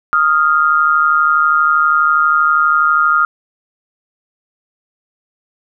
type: tone pair together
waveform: sine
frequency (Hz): 1244.5 / 1396.9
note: D#6 / F6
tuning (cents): 0 / 0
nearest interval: major second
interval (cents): 200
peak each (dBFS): -12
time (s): 0.13-3.25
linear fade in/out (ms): 0
effects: none